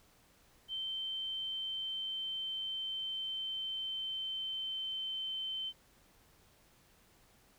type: tone with pitch glide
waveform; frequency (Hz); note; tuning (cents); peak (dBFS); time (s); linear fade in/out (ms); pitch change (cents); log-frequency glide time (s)
sine; 3106 to 3085; G7 to G7; -17 to -28; -36; 0.68-5.73; 50; -11; 1.15-5.31
effects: pink hiss -66 dBFS RMS until 7.58 s